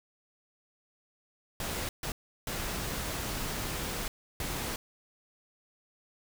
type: noise bursts at uneven times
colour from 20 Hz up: pink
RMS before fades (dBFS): -35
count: 4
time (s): 1.6-1.89 / 2.03-2.12 / 2.47-4.08 / 4.4-4.76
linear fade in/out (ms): 2
effects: none